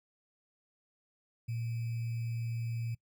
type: tone with sample-and-hold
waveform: sine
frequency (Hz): 116.1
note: A#2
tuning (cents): -7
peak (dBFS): -33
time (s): 1.48-2.95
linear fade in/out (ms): 10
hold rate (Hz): 2450
effects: noise-tail reverb RT60 0.1 s tail -23 dB re dry